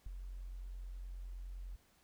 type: tone with ADSR envelope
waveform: sine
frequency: 44.88 Hz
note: F1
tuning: 48 cents sharp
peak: -37 dBFS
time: 0.06-1.76 s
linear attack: 6 ms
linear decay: 5 ms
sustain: -6 dB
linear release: 6 ms
effects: pink hiss -70 dBFS RMS until 2.03 s